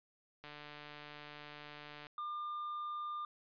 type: click train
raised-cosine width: 0.3 ms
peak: -34 dBFS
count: 242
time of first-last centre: 0.44-2.068 s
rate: 148 Hz
type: tone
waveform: triangle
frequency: 1200 Hz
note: D6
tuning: 37 cents sharp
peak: -37 dBFS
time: 2.18-3.25 s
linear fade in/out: 2 ms
effects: resampled to 11025 Hz